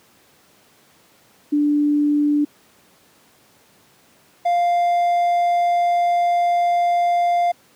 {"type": "tone pair in turn", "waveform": ["sine", "triangle"], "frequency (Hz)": [293.7, 698.5], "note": ["D4", "F5"], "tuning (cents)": [0, 0], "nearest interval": "octave + minor third", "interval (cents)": 1500, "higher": "second", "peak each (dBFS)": [-14, -13], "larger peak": "second", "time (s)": [[1.52, 2.45], [4.45, 7.52]], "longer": "second", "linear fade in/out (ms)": 10, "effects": ["pink hiss -54 dBFS RMS until 7.75 s", "high-pass 150 Hz 12 dB/octave"]}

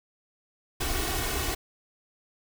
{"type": "noise with comb filter", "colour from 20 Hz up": "pink", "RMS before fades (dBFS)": -29, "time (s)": [0.8, 1.55], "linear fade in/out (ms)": 10, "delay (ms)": 2.7, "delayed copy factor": 0.75, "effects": []}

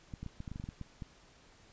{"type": "clicks", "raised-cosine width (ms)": 5, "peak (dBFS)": -29, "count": 12, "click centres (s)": [0.138, 0.23, 0.263, 0.404, 0.478, 0.516, 0.559, 0.599, 0.64, 0.689, 0.813, 1.022], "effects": ["pink hiss -61 dBFS RMS until 1.72 s", "resampled to 16000 Hz"]}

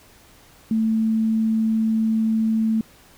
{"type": "tone", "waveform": "sine", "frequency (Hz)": 221.6, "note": "A3", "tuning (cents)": 13, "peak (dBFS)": -17, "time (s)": [0.71, 2.81], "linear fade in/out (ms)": 2, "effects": ["pink hiss -51 dBFS RMS until 3.17 s"]}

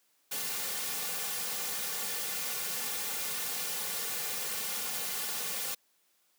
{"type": "noise with comb filter", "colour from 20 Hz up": "white", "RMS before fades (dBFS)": -35, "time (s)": [0.31, 5.75], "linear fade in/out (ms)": 10, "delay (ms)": 3.1, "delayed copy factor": -0.95, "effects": ["white hiss -71 dBFS RMS until 6.38 s", "high-pass 200 Hz 12 dB/octave"]}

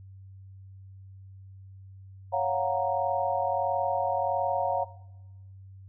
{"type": "chord", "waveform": "sine", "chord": "Gb major seventh", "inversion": "second", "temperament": "equal", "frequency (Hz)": [554.4, 698.5, 740, 932.3], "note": ["Db5", "F5", "Gb5", "Bb5"], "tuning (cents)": [0, 0, 0, 0], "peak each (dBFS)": -30, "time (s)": [2.32, 4.85], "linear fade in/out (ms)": 20, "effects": ["noise-tail reverb RT60 1.0 s tail -18 dB re dry", "added 96 Hz sine -45 dBFS peak until 5.88 s"]}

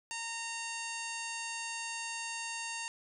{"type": "harmonic tone with a mistuned harmonic", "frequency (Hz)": 920, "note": "A#5", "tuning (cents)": -23, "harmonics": [1, 2, 3, 4, 5, 6, 7, 8, 9, 10], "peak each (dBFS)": [-44, -45, -42, -52, -46, -54, -46, -48, -54, -49], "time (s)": [0.11, 2.88], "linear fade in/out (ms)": 0, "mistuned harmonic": 10, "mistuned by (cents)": -17, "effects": []}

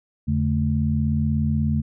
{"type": "tone cluster", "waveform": "sine", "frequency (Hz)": [83, 143.2, 219.6], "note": ["E2", "D3", "A3"], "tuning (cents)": [12, -43, -3], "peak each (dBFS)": -23, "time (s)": [0.27, 1.82], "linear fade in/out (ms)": 20, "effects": []}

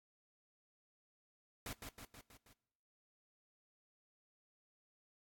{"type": "noise with echo", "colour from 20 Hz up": "pink", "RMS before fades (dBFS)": -45, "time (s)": [1.66, 1.73], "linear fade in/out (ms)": 2, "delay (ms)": 160, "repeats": 5, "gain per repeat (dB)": -4, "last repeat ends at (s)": 2.53, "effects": ["noise-tail reverb RT60 1.0 s tail -23 dB re dry", "AAC 64 kbps"]}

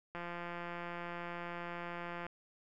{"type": "click train", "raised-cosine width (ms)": 0.5, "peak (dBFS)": -28, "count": 367, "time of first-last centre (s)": [0.15, 2.266], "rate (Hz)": 173, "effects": []}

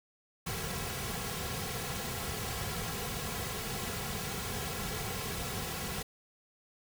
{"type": "noise with comb filter", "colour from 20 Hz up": "pink", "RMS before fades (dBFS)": -37, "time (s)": [0.46, 6.03], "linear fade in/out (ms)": 10, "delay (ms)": 3.3, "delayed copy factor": -0.7, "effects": []}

